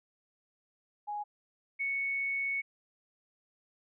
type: tone pair in turn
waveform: sine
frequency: 830.6 / 2216 Hz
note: G#5 / C#7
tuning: 0 / -1 cents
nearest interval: octave + perfect fourth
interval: 1699 cents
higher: second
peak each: -34 / -30 dBFS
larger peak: second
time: 1.07-1.24 / 1.79-2.62 s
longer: second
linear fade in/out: 20 ms
effects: none